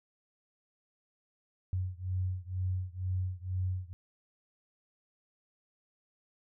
sine beating tone pair, 91.4 / 93.5 Hz, F#2 / F#2, -21 / +19 cents, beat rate 2.1 Hz, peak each -34 / -35 dBFS, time 1.73-3.93 s, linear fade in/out 0 ms, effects none

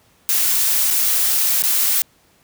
blue noise with dropouts, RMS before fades -17 dBFS, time 0.29-2.02 s, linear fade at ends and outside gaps 0 ms, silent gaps 0.904-0.908 / 1.622-1.637 s, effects pink hiss -56 dBFS RMS until 2.43 s + high-pass 60 Hz 12 dB/octave

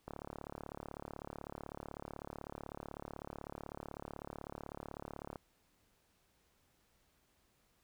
click train, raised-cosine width 1 ms, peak -30 dBFS, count 191, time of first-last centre 0.08-5.358 s, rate 36 Hz, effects pink hiss -74 dBFS RMS until 7.83 s

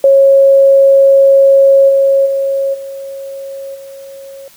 sine tone with level steps, 547 Hz, C#5, 23 cents flat, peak -3 / -6 / -11 / -22 / -28 dBFS, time 0.04-4.48 s, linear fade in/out 2 ms, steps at 1.88 / 2.25 / 2.73 / 3.74 s, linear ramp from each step 20 ms, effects white hiss -43 dBFS RMS until 4.56 s

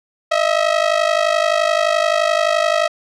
sawtooth ring-modulated tone, 642 Hz, E5, 46 cents flat, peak -7 dBFS, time 0.31-2.88 s, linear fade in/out 10 ms, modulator 25.8 Hz, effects low-pass 5000 Hz 12 dB/octave

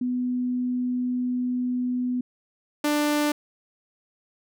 sine / sawtooth tone pair in turn, 248.9 / 296 Hz, B3 / D4, +14 / +14 cents, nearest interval minor third, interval 300 cents, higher second, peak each -23 / -17 dBFS, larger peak second, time 0.01-2.21 / 2.84-3.32 s, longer first, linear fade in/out 5 ms, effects none

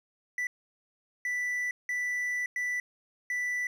triangle tone bursts at uneven times, 1975.5 Hz, B6, in tune, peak -27 dBFS, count 5, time 0.38-0.47 / 1.25-1.71 / 1.89-2.46 / 2.56-2.8 / 3.3-3.67 s, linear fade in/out 2 ms, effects none

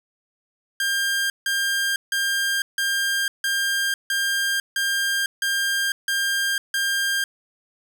sawtooth tone bursts, 1600 Hz, G6, 35 cents sharp, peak -17 dBFS, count 10, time 0.8-7.24 s, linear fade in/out 2 ms, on 500 ms, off 160 ms, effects 8-bit

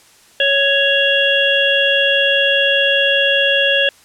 harmonic tone, 555 Hz, C#5, 2 cents sharp, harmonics 1 / 3 / 5 / 6, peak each -17 / -17 / -17 / -17 dBFS, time 0.4-3.89 s, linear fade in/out 2 ms, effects white hiss -48 dBFS RMS until 4.04 s + low-pass 10000 Hz 12 dB/octave

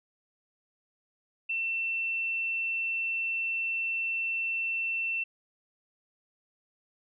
sine tone, 2690 Hz, E7, 34 cents sharp, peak -28 dBFS, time 1.49-5.24 s, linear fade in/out 10 ms, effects none

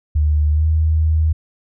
sine tone with pitch glide, 75.3 to 78.86 Hz, D2 to D#2, +44 to +24 cents, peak -12 dBFS, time 0.15-1.33 s, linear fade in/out 10 ms, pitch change +80 cents, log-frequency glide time 0.52-0.66 s, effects none

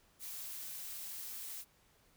blue noise, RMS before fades -45 dBFS, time 0.19-1.65 s, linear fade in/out 50 ms, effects pink hiss -69 dBFS RMS until 2.16 s

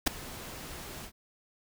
pink noise with ADSR envelope, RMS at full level -20 dBFS, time 0.06-1.12 s, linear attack 14 ms, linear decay 5 ms, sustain -23 dB, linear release 75 ms, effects none

